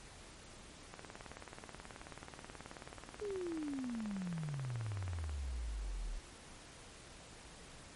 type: click train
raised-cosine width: 0.5 ms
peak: -32 dBFS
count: 82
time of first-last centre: 0.94-5.295 s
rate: 18.6 Hz
type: exponential sweep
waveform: sine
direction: down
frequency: 428.6 to 36 Hz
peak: -38 dBFS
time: 3.21-6.19 s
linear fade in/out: 10 ms
effects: pink hiss -55 dBFS RMS until 7.95 s + MP3 48 kbps